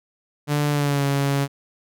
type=tone with pitch glide; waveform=sawtooth; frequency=146.83 to 139.8 Hz; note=D3 to C#3; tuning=0 to +15 cents; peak=-15 dBFS; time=0.47-1.48 s; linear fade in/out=50 ms; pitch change=-85 cents; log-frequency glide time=0.7-1.05 s; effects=none